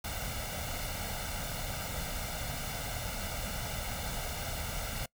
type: noise with comb filter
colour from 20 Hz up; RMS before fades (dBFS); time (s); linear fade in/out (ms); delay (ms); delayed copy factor
pink; -37; 0.04-5.06; 5; 1.4; +0.7
effects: noise-tail reverb RT60 0.1 s tail -24 dB re dry